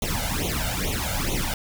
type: noise with flanger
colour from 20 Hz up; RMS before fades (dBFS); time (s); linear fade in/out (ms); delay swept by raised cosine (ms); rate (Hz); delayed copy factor
pink; -26; 0.02-1.54; 2; 0.3 to 1.4; 2.3; +0.95
effects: none